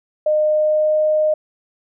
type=tone with pitch glide; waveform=sine; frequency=611 to 615.6 Hz; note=D#5 to D#5; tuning=-32 to -19 cents; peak=-13 dBFS; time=0.26-1.34 s; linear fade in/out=5 ms; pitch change=+13 cents; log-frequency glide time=0.45-0.99 s; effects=none